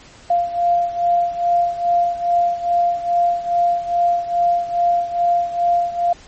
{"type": "beating tone pair", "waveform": "sine", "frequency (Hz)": [695, 697.4], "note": ["F5", "F5"], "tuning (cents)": [-9, -3], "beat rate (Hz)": 2.4, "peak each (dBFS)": [-16, -20], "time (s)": [0.3, 6.13], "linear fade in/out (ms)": 5, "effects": ["pink hiss -44 dBFS RMS until 6.27 s", "MP3 32 kbps"]}